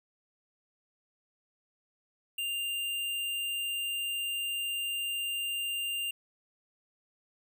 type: tone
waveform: square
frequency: 2794 Hz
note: F7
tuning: in tune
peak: -32 dBFS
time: 2.38-6.11 s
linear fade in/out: 5 ms
effects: none